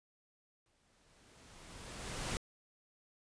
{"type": "noise with exponential growth", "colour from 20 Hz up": "pink", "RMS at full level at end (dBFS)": -37, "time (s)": [0.66, 2.37], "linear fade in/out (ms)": 1, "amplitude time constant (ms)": 370, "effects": ["resampled to 22050 Hz"]}